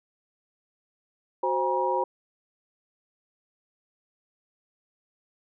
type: tone cluster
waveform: sine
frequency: 371.3 / 524 / 818 / 953 Hz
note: F#4 / C5 / G#5 / A#5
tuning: +6 / +2 / -26 / +38 cents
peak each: -30 / -28 / -32 / -26 dBFS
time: 1.43-2.04 s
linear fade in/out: 5 ms
effects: none